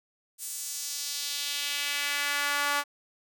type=tone with high-pass filter sweep; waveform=sawtooth; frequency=287.5 Hz; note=D4; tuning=37 cents flat; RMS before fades=-31 dBFS; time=0.38-2.84 s; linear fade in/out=50 ms; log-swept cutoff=8800 to 1100 Hz; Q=1.5; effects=none